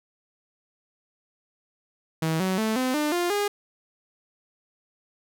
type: tone with pitch steps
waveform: sawtooth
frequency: 160.6 / 187.71 / 219.4 / 256.4 / 299.7 / 350.3 / 409.4 Hz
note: E3 / F#3 / A3 / C4 / D4 / F4 / G#4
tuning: -45 / +25 / -5 / -35 / +35 / +5 / -25 cents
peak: -19 dBFS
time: 2.22-3.48 s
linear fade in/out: 5 ms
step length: 180 ms
effects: none